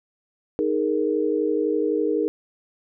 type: chord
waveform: sine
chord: D# suspended fourth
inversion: none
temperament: just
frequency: 311.1 / 414.8 / 466.7 Hz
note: D#4 / G#4 / A#4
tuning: 0 / -2 / +2 cents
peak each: -24 dBFS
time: 0.59-2.28 s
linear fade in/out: 0 ms
effects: none